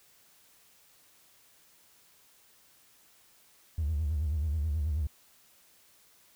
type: tone with vibrato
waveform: triangle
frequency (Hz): 76.1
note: D#2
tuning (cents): -38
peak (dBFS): -24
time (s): 3.78-5.07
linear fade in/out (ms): 5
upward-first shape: sine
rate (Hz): 9.3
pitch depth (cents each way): 130
effects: tanh soft clip ceiling -24 dBFS + white hiss -62 dBFS RMS until 6.35 s